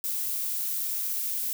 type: noise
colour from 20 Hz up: violet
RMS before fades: -30 dBFS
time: 0.04-1.53 s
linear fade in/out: 0 ms
effects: none